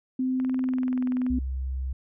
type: tone with pitch glide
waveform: sine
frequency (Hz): 257.8 to 252.6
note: C4 to B3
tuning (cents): -26 to +39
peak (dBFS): -23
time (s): 0.19-1.39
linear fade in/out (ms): 5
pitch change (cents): -35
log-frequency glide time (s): 0.6-1.05
type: click train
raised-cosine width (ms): 0.5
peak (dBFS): -27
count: 19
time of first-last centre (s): 0.4-1.265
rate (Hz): 20.8
type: tone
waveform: sine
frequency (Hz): 65.41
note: C2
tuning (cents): 0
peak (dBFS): -27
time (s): 1.3-1.93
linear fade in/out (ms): 5
effects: none